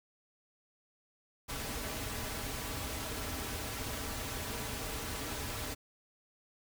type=noise with comb filter; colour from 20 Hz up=pink; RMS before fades=-39 dBFS; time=1.48-5.75 s; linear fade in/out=20 ms; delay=5.6 ms; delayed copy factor=-0.55; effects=none